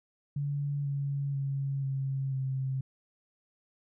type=tone with pitch steps; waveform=sine; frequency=143 / 140.38 / 137.81 / 135.29 / 132.81 Hz; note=D3 / C#3 / C#3 / C#3 / C3; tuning=-46 / +22 / -10 / -42 / +26 cents; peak=-29 dBFS; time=0.36-2.81 s; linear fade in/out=5 ms; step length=490 ms; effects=none